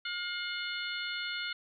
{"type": "harmonic tone with a mistuned harmonic", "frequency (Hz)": 711, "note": "F5", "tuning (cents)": 31, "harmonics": [2, 3, 4, 5, 6], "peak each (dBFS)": [-38, -40, -41, -42, -43], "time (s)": [0.05, 1.53], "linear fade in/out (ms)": 5, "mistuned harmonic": 4, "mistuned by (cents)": 61, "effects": []}